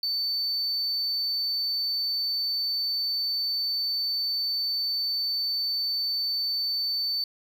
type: tone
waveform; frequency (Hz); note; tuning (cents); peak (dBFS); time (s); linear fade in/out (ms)
triangle; 4530; C#8; +37; -24; 0.03-7.24; 2
effects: 11-bit